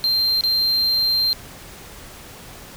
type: tone with dropouts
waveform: triangle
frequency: 4161 Hz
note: C8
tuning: 10 cents flat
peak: -15 dBFS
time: 0.04-1.33 s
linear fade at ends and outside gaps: 0 ms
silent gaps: 0.409-0.437 s
effects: pink hiss -40 dBFS RMS until 2.76 s